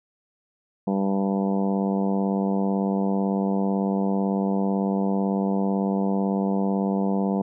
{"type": "harmonic tone", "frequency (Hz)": 98, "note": "G2", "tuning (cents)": 0, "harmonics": [2, 3, 4, 5, 6, 7, 8, 9, 10], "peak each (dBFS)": [-22, -31, -32, -31, -38, -33, -39, -36, -42], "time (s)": [0.87, 7.42], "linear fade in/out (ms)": 5, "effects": []}